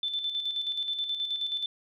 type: tone with tremolo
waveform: sine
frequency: 3528 Hz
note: A7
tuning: 4 cents sharp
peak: -27 dBFS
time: 0.03-1.66 s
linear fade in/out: 2 ms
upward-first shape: square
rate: 9.4 Hz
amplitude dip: 50%
effects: none